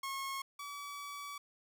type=tone pair in turn; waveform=sawtooth; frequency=1087 / 1144 Hz; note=C#6 / D6; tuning=-34 / -46 cents; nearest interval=minor second; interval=88 cents; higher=second; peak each=-34 / -39 dBFS; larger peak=first; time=0.03-0.42 / 0.59-1.38 s; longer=second; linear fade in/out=5 ms; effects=none